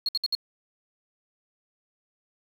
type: tone bursts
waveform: triangle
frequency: 4300 Hz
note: C8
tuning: 47 cents sharp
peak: -20 dBFS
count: 4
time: 0.06-0.351 s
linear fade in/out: 2 ms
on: 27 ms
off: 61 ms
effects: tanh soft clip ceiling -20 dBFS + 8-bit